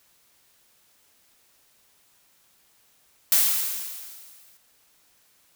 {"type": "noise with exponential decay", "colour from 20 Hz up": "blue", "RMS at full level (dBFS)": -17, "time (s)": [3.32, 4.57], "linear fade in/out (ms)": 1, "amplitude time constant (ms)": 270, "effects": ["white hiss -62 dBFS RMS until 5.55 s"]}